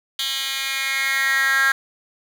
10% pulse tone with high-pass filter sweep, 270.1 Hz, C#4, 45 cents flat, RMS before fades -21 dBFS, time 0.19-1.72 s, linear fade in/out 2 ms, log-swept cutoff 3100 to 1600 Hz, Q 5.9, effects none

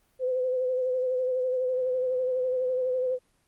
sine tone with vibrato, 509 Hz, C5, 48 cents flat, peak -24 dBFS, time 0.19-3.19 s, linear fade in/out 50 ms, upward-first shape sine, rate 12 Hz, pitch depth 34 cents each way, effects pink hiss -68 dBFS RMS until 3.47 s + Opus 24 kbps

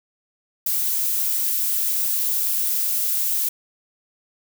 violet noise, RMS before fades -22 dBFS, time 0.66-3.49 s, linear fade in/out 5 ms, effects none

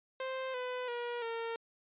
sawtooth tone with pitch steps, 523.3 / 500.8 / 479.3 / 458.7 Hz, C5 / B4 / A#4 / A#4, 0 / +24 / +48 / -28 cents, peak -32 dBFS, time 0.2-1.56 s, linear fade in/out 2 ms, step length 340 ms, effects resampled to 8000 Hz

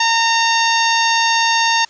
harmonic tone, 916 Hz, A#5, 31 cents flat, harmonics 1 / 2 / 3 / 4 / 5 / 6 / 7, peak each -16 / -19 / -21 / -22 / -23 / -24 / -24 dBFS, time 0-1.85 s, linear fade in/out 5 ms, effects white hiss -47 dBFS RMS until 1.89 s + resampled to 16000 Hz

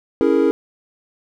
triangle chord, A# half-diminished seventh, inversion first, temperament equal, 277.2 / 329.6 / 415.3 / 466.2 Hz, C#4 / E4 / G#4 / A#4, 0 / 0 / 0 / 0 cents, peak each -17 / -16 / -16 / -17 dBFS, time 0.21-0.51 s, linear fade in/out 0 ms, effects none

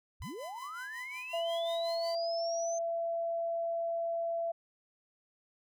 sine linear sweep, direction up, 32.7 to 6272 Hz, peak -40 dBFS, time 0.2-2.79 s, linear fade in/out 10 ms
sawtooth tone with tremolo, 1009 Hz, B5, 37 cents sharp, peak -40 dBFS, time 0.22-2.15 s, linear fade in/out 0 ms, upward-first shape sine, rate 5.5 Hz, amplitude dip 70%
sine tone, 672 Hz, E5, 33 cents sharp, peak -31 dBFS, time 1.33-4.52 s, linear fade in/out 10 ms
effects none

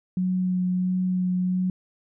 sine tone with vibrato, 183 Hz, F#3, 19 cents flat, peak -21 dBFS, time 0.17-1.7 s, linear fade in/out 2 ms, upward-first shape sine, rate 1.5 Hz, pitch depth 11 cents each way, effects none

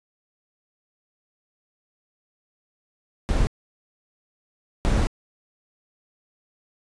brown noise bursts at uneven times, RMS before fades -20 dBFS, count 2, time 3.29-3.47 / 4.85-5.07 s, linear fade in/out 0 ms, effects resampled to 22050 Hz

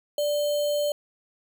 sine tone with sample-and-hold, 587.3 Hz, D5, in tune, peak -22 dBFS, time 0.18-0.92 s, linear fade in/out 2 ms, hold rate 3675 Hz, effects none

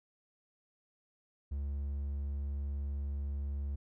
triangle tone, 70.5 Hz, C#2, 30 cents sharp, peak -32 dBFS, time 1.51-3.76 s, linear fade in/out 10 ms, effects none

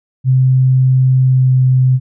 sine tone with pitch glide, 130 to 129.03 Hz, C3 to C3, -11 to -24 cents, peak -7 dBFS, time 0.24-2 s, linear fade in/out 50 ms, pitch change -13 cents, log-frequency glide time 1.22-1.57 s, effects none

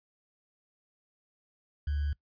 sine tone with sample-and-hold, 72.8 Hz, D2, 15 cents flat, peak -28 dBFS, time 1.87-2.13 s, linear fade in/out 5 ms, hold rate 1575 Hz, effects noise-tail reverb RT60 0.1 s tail -21 dB re dry + resampled to 11025 Hz

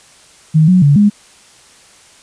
sine tone with pitch steps, 156.8 / 183.4 / 143.3 / 206.1 Hz, D#3 / F#3 / D3 / G#3, +14 / -15 / -42 / -13 cents, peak -5 dBFS, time 0.54-1.1 s, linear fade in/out 20 ms, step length 140 ms, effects white hiss -44 dBFS RMS until 2.22 s + resampled to 22050 Hz

